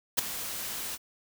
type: noise with ADSR envelope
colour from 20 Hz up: white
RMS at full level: -21 dBFS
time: 0.17-0.98 s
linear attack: 20 ms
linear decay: 6 ms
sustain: -15 dB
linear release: 39 ms
effects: none